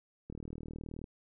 click train, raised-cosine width 3 ms, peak -30 dBFS, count 30, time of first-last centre 0.3-1.042 s, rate 39.1 Hz, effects none

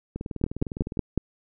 two click trains, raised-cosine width 3 ms, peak -9 / -19 dBFS, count 5 / 17, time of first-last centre 0.44-1.177 / 0.16-0.972 s, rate 5.43 / 19.7 Hz, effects none

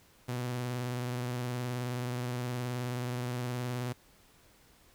sawtooth tone with vibrato, 123.47 Hz, B2, in tune, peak -29 dBFS, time 0.28-3.93 s, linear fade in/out 10 ms, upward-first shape sine, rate 19 Hz, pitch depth 38 cents each way, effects pink hiss -62 dBFS RMS until 4.94 s

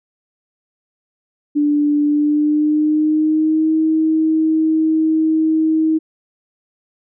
sine tone with pitch glide, 293.8 to 316.7 Hz, D4 to D#4, +1 to +31 cents, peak -12 dBFS, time 1.55-5.99 s, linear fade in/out 20 ms, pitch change +130 cents, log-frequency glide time 2.04-3.73 s, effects none

